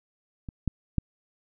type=clicks; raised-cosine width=5 ms; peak=-24 / -13 / -11 dBFS; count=3; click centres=0.488 / 0.677 / 0.983 s; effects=none